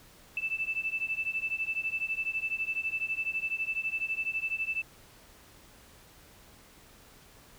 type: beating tone pair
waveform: sine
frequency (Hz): 2637 / 2649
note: E7 / E7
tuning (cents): 0 / +8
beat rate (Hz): 12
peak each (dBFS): -33 / -33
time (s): 0.37-4.82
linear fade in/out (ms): 2
effects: pink hiss -56 dBFS RMS until 7.58 s